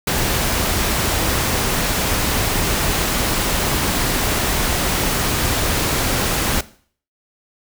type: noise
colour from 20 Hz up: pink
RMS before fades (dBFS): -19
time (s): 0.07-6.61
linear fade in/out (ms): 5
effects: noise-tail reverb RT60 0.5 s tail -18 dB re dry